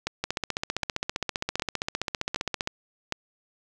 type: two click trains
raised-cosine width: 0.2 ms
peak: -10 / -10 dBFS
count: 38 / 5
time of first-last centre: 0.24-2.674 / 0.07-3.123 s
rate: 15.2 / 1.31 Hz
effects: none